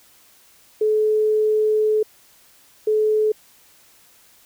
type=tone bursts at uneven times; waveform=sine; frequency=430 Hz; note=A4; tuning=40 cents flat; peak=-15 dBFS; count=2; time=0.81-2.03 / 2.87-3.32 s; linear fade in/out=5 ms; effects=white hiss -53 dBFS RMS until 4.45 s